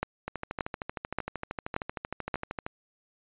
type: two click trains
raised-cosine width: 0.5 ms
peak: -13 / -18 dBFS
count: 5 / 32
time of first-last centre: 0.03-2.342 / 0.28-2.665 s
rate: 1.73 / 13 Hz
effects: resampled to 8000 Hz